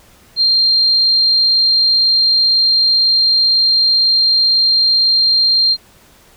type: tone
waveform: sine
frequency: 4186 Hz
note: C8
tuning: in tune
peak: -9 dBFS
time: 0.36-5.77 s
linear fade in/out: 50 ms
effects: pink hiss -47 dBFS RMS until 6.36 s